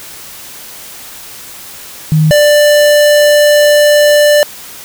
sine / square tone pair in turn, 155.56 / 590.7 Hz, D#3 / D5, 0 / +10 cents, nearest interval octave + major seventh, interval 2310 cents, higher second, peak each -5 dBFS, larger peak neither, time 2.12-2.31 / 2.31-4.43 s, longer second, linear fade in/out 0 ms, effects white hiss -30 dBFS RMS until 4.84 s

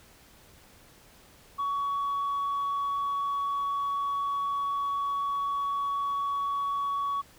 sine tone, 1124 Hz, C#6, 24 cents sharp, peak -25 dBFS, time 1.58-7.22 s, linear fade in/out 20 ms, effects tanh soft clip ceiling -25 dBFS + pink hiss -56 dBFS RMS until 7.38 s

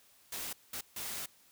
white noise bursts at uneven times, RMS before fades -40 dBFS, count 3, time 0.32-0.53 / 0.73-0.81 / 0.96-1.26 s, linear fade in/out 5 ms, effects white hiss -64 dBFS RMS until 1.51 s

